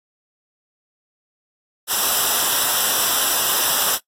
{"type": "noise with comb filter", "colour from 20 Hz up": "white", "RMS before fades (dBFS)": -19, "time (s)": [1.87, 3.99], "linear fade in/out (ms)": 50, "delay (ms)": 0.45, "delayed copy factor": -0.75, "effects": ["noise-tail reverb RT60 0.1 s tail -19 dB re dry", "AAC 48 kbps"]}